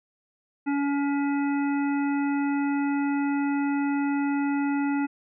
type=harmonic tone; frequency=282.9 Hz; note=C#4; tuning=35 cents sharp; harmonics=1 / 3 / 5 / 7 / 9; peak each=-23 / -33 / -37 / -40 / -42 dBFS; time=0.66-5.07 s; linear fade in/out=20 ms; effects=none